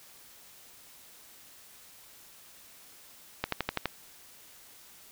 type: click train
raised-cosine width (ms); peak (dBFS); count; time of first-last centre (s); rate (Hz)
0.3; -12; 6; 3.44-3.857; 12
effects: white hiss -54 dBFS RMS until 5.11 s